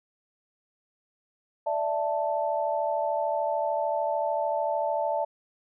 sine chord, D suspended second, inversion none, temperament just, 587.3 / 660.7 / 881 Hz, D5 / E5 / A5, 0 / +4 / +2 cents, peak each -29 dBFS, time 1.66-5.25 s, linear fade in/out 10 ms, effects none

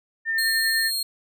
sine tone with tremolo, 1803 Hz, A6, 42 cents sharp, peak -20 dBFS, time 0.25-0.91 s, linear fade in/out 50 ms, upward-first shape sine, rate 10 Hz, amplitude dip 25%
sawtooth tone, 4246 Hz, C8, 25 cents sharp, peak -21 dBFS, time 0.38-1.03 s, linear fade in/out 5 ms
effects none

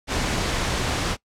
pink noise, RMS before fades -24 dBFS, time 0.07-1.17 s, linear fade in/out 50 ms, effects noise-tail reverb RT60 0.1 s tail -21 dB re dry + low-pass 7000 Hz 12 dB/octave

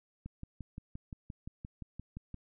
click train, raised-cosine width 5 ms, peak -30 dBFS, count 13, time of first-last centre 0.26-2.343 s, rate 5.76 Hz, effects none

